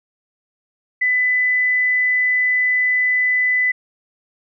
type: tone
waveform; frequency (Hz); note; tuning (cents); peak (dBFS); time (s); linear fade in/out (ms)
sine; 2000; B6; +21; -14; 1.01-3.72; 10
effects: none